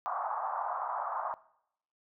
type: band-pass noise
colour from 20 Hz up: white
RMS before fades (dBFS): -35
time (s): 0.06-1.34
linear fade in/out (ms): 0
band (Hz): 680 to 1200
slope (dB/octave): 48
effects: noise-tail reverb RT60 0.7 s tail -19 dB re dry